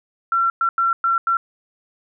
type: tone bursts at uneven times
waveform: sine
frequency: 1358 Hz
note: F6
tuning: 49 cents flat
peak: -15 dBFS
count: 5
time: 0.32-0.5 / 0.61-0.69 / 0.78-0.93 / 1.04-1.18 / 1.27-1.37 s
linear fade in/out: 2 ms
effects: none